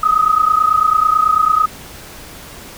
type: tone pair together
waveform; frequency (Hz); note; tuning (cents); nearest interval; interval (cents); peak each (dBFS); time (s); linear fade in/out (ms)
sine; 1244.5 / 1273.6; D#6 / D#6; 0 / +40; unison; 40; -13; 0.03-1.66; 5
effects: pink hiss -35 dBFS RMS until 2.77 s